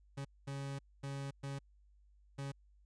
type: tone bursts at uneven times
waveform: 40% pulse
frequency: 138.59 Hz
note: C#3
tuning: in tune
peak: -39 dBFS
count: 5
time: 0.17-0.25 / 0.47-0.79 / 1.03-1.31 / 1.43-1.59 / 2.38-2.52 s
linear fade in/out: 10 ms
effects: added 50 Hz sine -63 dBFS peak until 2.85 s + resampled to 22050 Hz